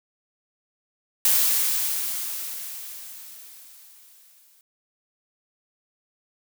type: noise with exponential decay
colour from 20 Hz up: blue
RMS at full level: -18 dBFS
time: 1.25-4.61 s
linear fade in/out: 2 ms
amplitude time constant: 730 ms
effects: none